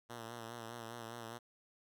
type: tone with vibrato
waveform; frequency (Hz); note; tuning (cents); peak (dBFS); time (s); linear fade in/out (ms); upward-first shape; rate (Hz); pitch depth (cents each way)
5% pulse; 116.2; A#2; -5; -34; 0.09-1.39; 20; sine; 4.9; 52
effects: none